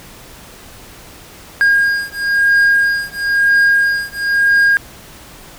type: beating tone pair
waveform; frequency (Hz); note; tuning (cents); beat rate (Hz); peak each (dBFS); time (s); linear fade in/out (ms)
triangle; 1622 / 1623; G#6 / G#6; -41 / -40; 1; -12; 1.61-4.77; 0
effects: pink hiss -38 dBFS RMS until 5.58 s